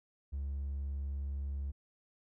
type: tone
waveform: triangle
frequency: 69.7 Hz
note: C#2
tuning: 10 cents sharp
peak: -32 dBFS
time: 0.32-1.72 s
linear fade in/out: 20 ms
effects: tanh soft clip ceiling -30 dBFS